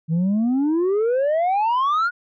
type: exponential sweep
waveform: sine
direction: up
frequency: 155.8 to 1468 Hz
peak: -14 dBFS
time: 0.08-2.11 s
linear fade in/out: 50 ms
effects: tanh soft clip ceiling -16 dBFS